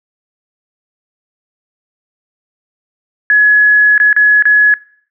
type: tone with dropouts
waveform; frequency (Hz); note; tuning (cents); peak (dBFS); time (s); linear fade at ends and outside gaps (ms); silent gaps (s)
sine; 1691; G#6; +31; -5; 3.3-4.74; 1; 3.979-4 / 4.129-4.164 / 4.424-4.454
effects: noise-tail reverb RT60 0.6 s tail -23 dB re dry